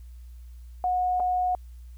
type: tone with dropouts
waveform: sine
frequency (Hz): 728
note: F#5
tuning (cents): -28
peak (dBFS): -22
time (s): 0.84-1.55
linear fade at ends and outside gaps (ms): 1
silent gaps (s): 1.198-1.202
effects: added 60 Hz sine -41 dBFS peak until 1.97 s + white hiss -66 dBFS RMS until 1.97 s